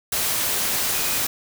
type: tone in noise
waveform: sine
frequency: 2489 Hz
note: D#7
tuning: in tune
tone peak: -34 dBFS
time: 0.94-1.18 s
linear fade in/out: 5 ms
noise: white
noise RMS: -23 dBFS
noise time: 0.12-1.27 s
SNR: -14 dB
effects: none